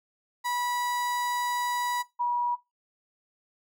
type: tone pair in turn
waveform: 35% pulse / sine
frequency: 976 / 965.9 Hz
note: B5 / B5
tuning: -21 / -39 cents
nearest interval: unison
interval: 18 cents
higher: first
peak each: -26 / -24 dBFS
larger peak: second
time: 0.44-2.03 / 2.19-2.56 s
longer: first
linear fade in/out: 20 ms
effects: noise-tail reverb RT60 0.2 s tail -18 dB re dry